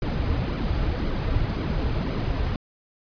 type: noise with flanger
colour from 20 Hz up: brown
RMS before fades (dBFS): -25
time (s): 0.02-2.56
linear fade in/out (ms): 2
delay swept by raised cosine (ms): 1.1 to 5.6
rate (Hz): 1.9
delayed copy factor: -0.5
effects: resampled to 11025 Hz